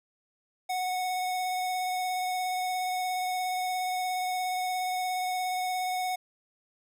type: tone with vibrato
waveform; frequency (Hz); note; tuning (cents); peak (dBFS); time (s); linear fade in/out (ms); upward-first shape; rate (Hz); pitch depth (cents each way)
square; 736; F#5; -9; -29; 0.69-6.16; 10; sine; 17; 13
effects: none